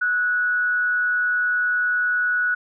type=tone with frequency modulation; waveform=sine; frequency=1470 Hz; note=F#6; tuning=12 cents flat; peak=-18 dBFS; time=0.01-2.55 s; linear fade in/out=10 ms; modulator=170 Hz; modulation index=0.24; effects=none